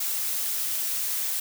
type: noise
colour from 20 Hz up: blue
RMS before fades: -28 dBFS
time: 0-1.4 s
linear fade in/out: 5 ms
effects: none